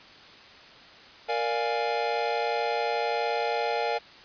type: chord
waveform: square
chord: Bb dominant seventh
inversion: none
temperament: equal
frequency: 466.2 / 587.3 / 698.5 / 830.6 Hz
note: Bb4 / D5 / F5 / Ab5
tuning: 0 / 0 / 0 / 0 cents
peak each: -31 / -34 / -32 / -31 dBFS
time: 1.28-3.99 s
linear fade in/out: 20 ms
effects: white hiss -49 dBFS RMS until 4.24 s + resampled to 11025 Hz